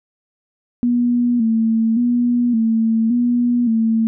sine tone with vibrato, 233.1 Hz, A#3, in tune, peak -13 dBFS, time 0.83-4.07 s, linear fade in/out 0 ms, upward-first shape square, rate 0.88 Hz, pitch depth 64 cents each way, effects none

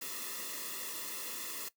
white noise with comb filter, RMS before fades -41 dBFS, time 0.01-1.69 s, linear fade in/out 10 ms, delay 1.3 ms, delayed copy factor -0.8, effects noise-tail reverb RT60 0.1 s tail -17 dB re dry + high-pass 200 Hz 12 dB/octave

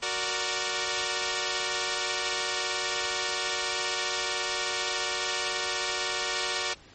5% pulse chord, Gb augmented, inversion none, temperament equal, 370 / 466.2 / 587.3 Hz, Gb4 / Bb4 / D5, 0 / 0 / 0 cents, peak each -21 dBFS, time 0.02-6.74 s, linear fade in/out 10 ms, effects pink hiss -53 dBFS RMS until 6.94 s + MP3 32 kbps

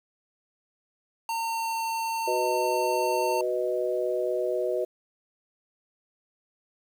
square tone with pitch glide, 912 to 905.2 Hz, A#5 to A5, -38 to +49 cents, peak -28 dBFS, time 1.29-3.41 s, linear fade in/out 2 ms, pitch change -13 cents, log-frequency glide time 1.4-1.85 s
sine chord, B major, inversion second, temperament equal, 370 / 493.9 / 622.3 Hz, F#4 / B4 / D#5, 0 / 0 / 0 cents, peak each -29 dBFS, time 2.27-4.85 s, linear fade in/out 10 ms
effects 9-bit

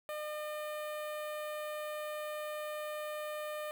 sawtooth tone with notch filter, 605 Hz, D#5, 49 cents flat, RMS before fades -40 dBFS, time 0.09-3.71 s, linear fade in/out 0 ms, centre 5600 Hz, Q 0.8, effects none

